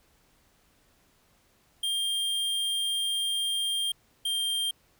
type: tone pair in turn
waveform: square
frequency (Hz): 3198 / 3183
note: G7 / G7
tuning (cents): +34 / +26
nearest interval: unison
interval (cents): 8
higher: first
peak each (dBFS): -27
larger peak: neither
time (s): 1.83-3.92 / 4.25-4.71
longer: first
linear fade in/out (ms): 5
effects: pink hiss -65 dBFS RMS until 4.99 s